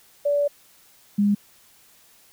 sine tone pair in turn, 577 / 204 Hz, D5 / G#3, -31 / -31 cents, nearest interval octave + tritone, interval 1800 cents, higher first, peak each -18 / -16 dBFS, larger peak second, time 0.25-0.48 / 1.18-1.35 s, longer first, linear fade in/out 10 ms, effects white hiss -55 dBFS RMS until 2.32 s

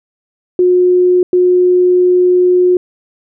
sine tone bursts at uneven times, 361.1 Hz, F#4, 42 cents flat, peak -6 dBFS, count 2, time 0.59-1.23 / 1.33-2.77 s, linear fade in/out 2 ms, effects none

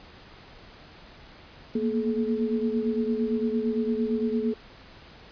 sine tone cluster, 229.1 / 237.9 / 428.7 Hz, A#3 / A#3 / A4, -30 / +35 / -45 cents, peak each -28 dBFS, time 1.75-4.54 s, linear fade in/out 5 ms, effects pink hiss -49 dBFS RMS until 5.31 s + resampled to 11025 Hz

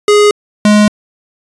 square tone pair in turn, 415.3 / 209.6 Hz, G#4 / G#3, 0 / +16 cents, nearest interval octave, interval 1184 cents, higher first, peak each -5 dBFS, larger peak neither, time 0.08-0.31 / 0.65-0.88 s, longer neither, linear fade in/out 2 ms, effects resampled to 22050 Hz

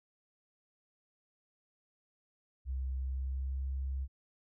sine tone with pitch glide, 65.41 to 66.82 Hz, C2 to C2, 0 to +37 cents, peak -33 dBFS, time 2.65-4.08 s, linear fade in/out 50 ms, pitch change +37 cents, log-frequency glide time 3-3.66 s, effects none

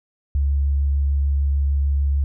sine tone with vibrato, 70.1 Hz, C#2, 20 cents sharp, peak -16 dBFS, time 0.35-2.24 s, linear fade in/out 0 ms, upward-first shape sine, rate 6.7 Hz, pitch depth 10 cents each way, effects none

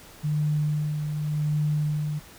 sine tone with tremolo, 150.4 Hz, D3, 42 cents sharp, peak -21 dBFS, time 0.23-2.2 s, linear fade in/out 20 ms, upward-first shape sine, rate 0.88 Hz, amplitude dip 45%, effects pink hiss -48 dBFS RMS until 2.38 s

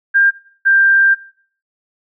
sine tone pair in turn, 1599 / 1584.3 Hz, G6 / G6, +34 / +18 cents, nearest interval unison, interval 16 cents, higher first, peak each -8 dBFS, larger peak neither, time 0.14-0.31 / 0.65-1.15 s, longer second, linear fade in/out 20 ms, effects noise-tail reverb RT60 0.5 s tail -17 dB re dry

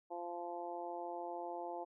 harmonic tone, 173.5 Hz, F3, 11 cents flat, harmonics 2 / 3 / 4 / 5 / 6, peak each -47 / -48 / -45 / -46 / -58 dBFS, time 0.1-1.85 s, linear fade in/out 20 ms, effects none

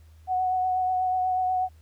sine tone with vibrato, 740 Hz, F#5, in tune, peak -22 dBFS, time 0.27-1.69 s, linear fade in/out 50 ms, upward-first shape triangle, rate 8.2 Hz, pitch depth 20 cents each way, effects added 79 Hz sine -49 dBFS peak until 1.81 s + pink hiss -65 dBFS RMS until 1.81 s

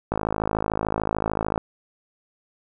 click train, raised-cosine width 1 ms, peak -9 dBFS, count 79, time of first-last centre 0.12-1.578 s, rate 53.5 Hz, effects none

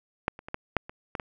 clicks, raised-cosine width 0.5 ms, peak -9 / -27 / -24 / -15 / -7 / -25 / -17 / -18 dBFS, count 8, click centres 0.281 / 0.391 / 0.485 / 0.544 / 0.767 / 0.895 / 1.152 / 1.198 s, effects none

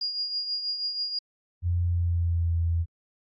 sine tone with tremolo, 4846 Hz, D#8, 47 cents flat, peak -25 dBFS, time 0.01-1.19 s, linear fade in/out 5 ms, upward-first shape triangle, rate 6.2 Hz, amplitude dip 60%
sine tone with pitch glide, 87.31 to 83.95 Hz, F2 to E2, 0 to +32 cents, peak -22 dBFS, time 1.62-2.86 s, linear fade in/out 50 ms, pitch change -68 cents, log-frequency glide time 1.83-2.54 s
effects AAC 48 kbps

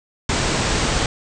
pink low-pass noise, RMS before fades -20 dBFS, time 0.29-1.06 s, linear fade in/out 2 ms, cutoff 8500 Hz, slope 96 dB/octave, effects none

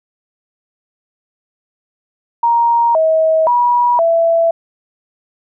sine tone with pitch steps, 937 / 639 / 967 / 666 Hz, A#5 / D#5 / B5 / E5, +9 / +46 / -37 / +18 cents, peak -9 dBFS, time 2.43-4.51 s, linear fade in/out 5 ms, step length 520 ms, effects none

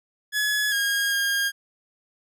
sawtooth tone with pitch steps, 1697 / 1630 / 1620 Hz, G#6 / G#6 / G#6, +37 / -33 / -43 cents, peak -18 dBFS, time 0.32-1.52 s, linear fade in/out 50 ms, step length 400 ms, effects none

